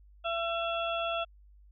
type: harmonic tone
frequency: 673 Hz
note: E5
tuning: 36 cents sharp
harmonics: 1 / 2 / 4 / 5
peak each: -32 / -35 / -38 / -39 dBFS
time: 0.24-1.25 s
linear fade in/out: 20 ms
effects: added 50 Hz sine -54 dBFS peak until 1.71 s